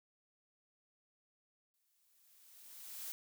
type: noise with exponential growth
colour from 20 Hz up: blue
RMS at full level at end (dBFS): -43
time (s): 1.74-3.12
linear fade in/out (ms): 0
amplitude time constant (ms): 300
effects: none